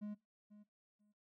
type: tone with echo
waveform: triangle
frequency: 208.7 Hz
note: G#3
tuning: 9 cents sharp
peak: -40 dBFS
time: 0.01-0.15 s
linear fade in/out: 20 ms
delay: 490 ms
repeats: 2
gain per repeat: -15 dB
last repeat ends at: 1.13 s
effects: noise-tail reverb RT60 0.2 s tail -21 dB re dry